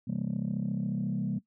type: chord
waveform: sine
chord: C dominant seventh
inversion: none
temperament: equal with one note detuned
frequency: 130.81 / 164.81 / 198.73 / 233.1 Hz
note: C3 / E3 / G3 / Bb3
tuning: 0 / 0 / +24 / 0 cents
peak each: -35 / -34 / -32 / -34 dBFS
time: 0.07-1.39 s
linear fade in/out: 10 ms
effects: noise-tail reverb RT60 0.1 s tail -17 dB re dry + tanh soft clip ceiling -23 dBFS